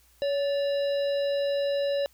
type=harmonic tone with a mistuned harmonic; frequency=564 Hz; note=C#5; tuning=30 cents sharp; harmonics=1 / 3 / 5 / 7 / 9; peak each=-24 / -42 / -42 / -40 / -47 dBFS; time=0.22-2.06 s; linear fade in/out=0 ms; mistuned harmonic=3; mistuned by=+58 cents; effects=added 60 Hz sine -62 dBFS peak until 2.13 s + white hiss -62 dBFS RMS until 2.13 s